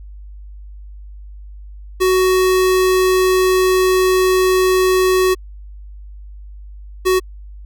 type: tone pair in turn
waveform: square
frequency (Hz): 372 / 372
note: F#4 / F#4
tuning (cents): +9 / +9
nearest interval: unison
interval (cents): 0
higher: neither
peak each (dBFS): -12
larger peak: neither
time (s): 2-5.35 / 7.05-7.2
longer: first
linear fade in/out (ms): 20
effects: added 50 Hz sine -32 dBFS peak until 7.65 s